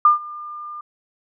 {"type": "tone with ADSR envelope", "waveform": "sine", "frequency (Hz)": 1202, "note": "D6", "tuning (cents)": 40, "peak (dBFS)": -7, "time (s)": [0.05, 0.81], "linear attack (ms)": 3, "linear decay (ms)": 130, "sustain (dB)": -23, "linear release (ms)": 5, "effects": []}